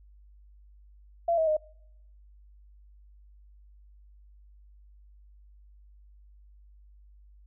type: tone with pitch steps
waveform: sine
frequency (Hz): 679 / 641 / 617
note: F5 / E5 / D#5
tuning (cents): -49 / -49 / -15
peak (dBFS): -22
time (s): 1.28-1.568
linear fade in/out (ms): 5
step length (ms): 96
effects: noise-tail reverb RT60 0.8 s tail -26 dB re dry + added 50 Hz sine -52 dBFS peak until 7.46 s